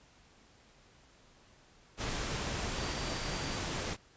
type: tone in noise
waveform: sine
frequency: 4665 Hz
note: D8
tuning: 12 cents flat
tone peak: -47 dBFS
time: 2.74-3.61 s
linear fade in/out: 50 ms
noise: pink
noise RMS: -36 dBFS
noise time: 1.97-3.97 s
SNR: -14 dB
effects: pink hiss -62 dBFS RMS until 4.16 s + resampled to 16000 Hz